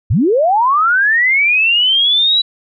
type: linear sweep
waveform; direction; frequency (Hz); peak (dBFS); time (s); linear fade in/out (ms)
sine; up; 73.42 to 3951; -9; 0.1-2.42; 10
effects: none